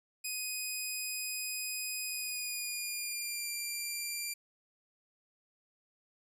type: tone with pitch glide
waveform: 10% pulse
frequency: 2500 to 2371 Hz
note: D#7 to D7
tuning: +8 to +16 cents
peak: -27 dBFS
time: 0.24-4.34 s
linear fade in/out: 10 ms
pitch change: -92 cents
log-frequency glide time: 2.07-3.5 s
effects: resampled to 32000 Hz